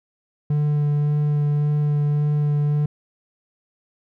triangle tone with vibrato, 147.5 Hz, D3, 8 cents sharp, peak -15 dBFS, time 0.5-2.86 s, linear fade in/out 5 ms, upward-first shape sine, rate 1.8 Hz, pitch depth 11 cents each way, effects none

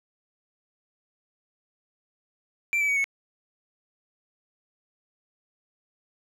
triangle tone with pitch steps, 2349 / 2299 / 2251 / 2203 Hz, D7 / D7 / C#7 / C#7, 0 / -37 / +26 / -11 cents, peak -20 dBFS, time 2.73-3.042 s, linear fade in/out 0 ms, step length 78 ms, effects none

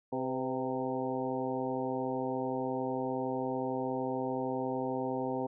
harmonic tone with a mistuned harmonic, 130.81 Hz, C3, in tune, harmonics 1 / 2 / 3 / 4 / 5 / 6 / 7, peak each -44 / -36 / -38 / -37 / -43 / -40 / -41 dBFS, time 0.12-5.47 s, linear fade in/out 10 ms, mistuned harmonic 4, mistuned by -45 cents, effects none

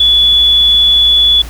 sine tone, 3427 Hz, A7, 46 cents flat, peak -5 dBFS, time 0-1.42 s, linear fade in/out 5 ms, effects added 57 Hz sine -23 dBFS peak until 1.49 s + pink hiss -32 dBFS RMS until 1.49 s

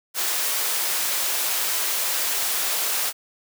white high-pass noise, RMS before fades -24 dBFS, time 0.14-3.13 s, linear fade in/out 50 ms, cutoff 470 Hz, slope 12 dB/octave, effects none

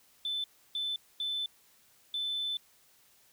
sine tone bursts at uneven times, 3520 Hz, A7, in tune, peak -30 dBFS, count 4, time 0.25-0.44 / 0.75-0.96 / 1.2-1.46 / 2.14-2.57 s, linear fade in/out 2 ms, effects tanh soft clip ceiling -27 dBFS + white hiss -64 dBFS RMS until 3.32 s

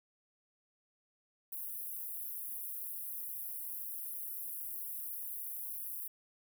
pink high-pass noise, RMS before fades -42 dBFS, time 1.52-6.08 s, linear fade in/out 5 ms, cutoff 11000 Hz, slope 48 dB/octave, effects none

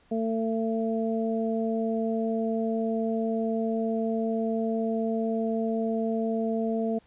harmonic tone, 224.5 Hz, A3, 35 cents sharp, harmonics 1 / 2 / 3, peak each -27 / -30 / -32 dBFS, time 0.11-6.99 s, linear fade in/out 10 ms, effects pink hiss -62 dBFS RMS until 7.06 s + resampled to 8000 Hz

